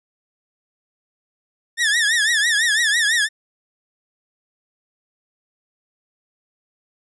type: tone with vibrato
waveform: sawtooth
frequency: 1783 Hz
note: A6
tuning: 22 cents sharp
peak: -12 dBFS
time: 1.77-3.29 s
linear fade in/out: 50 ms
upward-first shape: triangle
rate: 6 Hz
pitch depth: 160 cents each way
effects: resampled to 24000 Hz